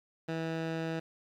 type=tone with low-pass filter; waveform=15% pulse; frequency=162.7 Hz; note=E3; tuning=22 cents flat; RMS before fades=-35 dBFS; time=0.28-1 s; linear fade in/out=10 ms; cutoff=3700 Hz; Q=0.7; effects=10-bit